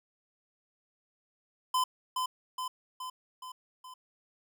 square tone with echo, 1020 Hz, C6, 44 cents flat, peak -26 dBFS, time 1.74-1.84 s, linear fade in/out 5 ms, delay 420 ms, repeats 5, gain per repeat -4 dB, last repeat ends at 3.94 s, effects none

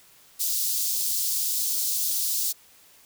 white high-pass noise, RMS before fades -26 dBFS, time 0.39-2.53 s, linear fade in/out 20 ms, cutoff 4200 Hz, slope 24 dB/octave, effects white hiss -55 dBFS RMS until 3.05 s

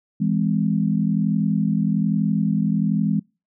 sine chord, E augmented, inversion none, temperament just, 164.81 / 206 / 257.5 Hz, E3 / G#3 / B#3, 0 / -14 / -28 cents, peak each -22 / -20 / -26 dBFS, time 0.2-3.2 s, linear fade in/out 10 ms, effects noise-tail reverb RT60 0.3 s tail -26 dB re dry

